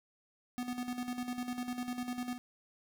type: tone with tremolo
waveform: square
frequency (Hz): 246.9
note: B3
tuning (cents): 0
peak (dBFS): -35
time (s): 0.58-2.38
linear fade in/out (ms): 0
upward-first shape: square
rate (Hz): 10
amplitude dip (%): 60
effects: none